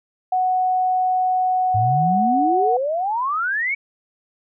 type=tone; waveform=sine; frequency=740 Hz; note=F#5; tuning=in tune; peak=-16 dBFS; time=0.32-2.77 s; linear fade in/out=5 ms
type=exponential sweep; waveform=sine; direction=up; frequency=101.6 to 2292 Hz; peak=-19 dBFS; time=1.74-3.75 s; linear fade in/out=10 ms
effects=none